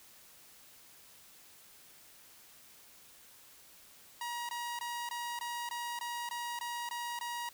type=tone bursts; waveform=sawtooth; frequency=953 Hz; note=A#5; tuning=38 cents sharp; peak=-33 dBFS; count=11; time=4.21-7.49 s; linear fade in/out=2 ms; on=280 ms; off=20 ms; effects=white hiss -58 dBFS RMS until 7.53 s